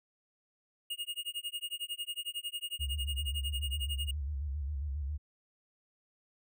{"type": "tone with tremolo", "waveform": "square", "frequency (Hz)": 2856, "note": "F7", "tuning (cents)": 38, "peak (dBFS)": -34, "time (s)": [0.9, 4.11], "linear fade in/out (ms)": 5, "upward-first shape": "sine", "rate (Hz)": 11, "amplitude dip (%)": 100}
{"type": "tone with vibrato", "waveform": "sine", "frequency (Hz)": 71.4, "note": "D2", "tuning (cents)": -48, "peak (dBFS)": -33, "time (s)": [2.79, 5.18], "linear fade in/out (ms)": 20, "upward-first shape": "square", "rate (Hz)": 7.4, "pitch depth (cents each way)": 94}
{"effects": []}